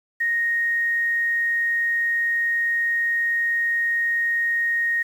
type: tone with quantisation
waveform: sine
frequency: 1864.7 Hz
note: A#6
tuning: in tune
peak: -19 dBFS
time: 0.2-5.03 s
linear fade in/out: 10 ms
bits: 8
effects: none